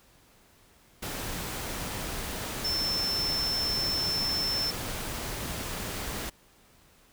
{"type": "tone in noise", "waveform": "sine", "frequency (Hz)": 5330, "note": "E8", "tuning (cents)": 18, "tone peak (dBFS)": -27, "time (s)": [2.64, 4.71], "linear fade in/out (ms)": 10, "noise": "pink", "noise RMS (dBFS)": -35, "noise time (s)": [1.02, 6.3], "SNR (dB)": 5, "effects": ["pink hiss -60 dBFS RMS until 7.12 s"]}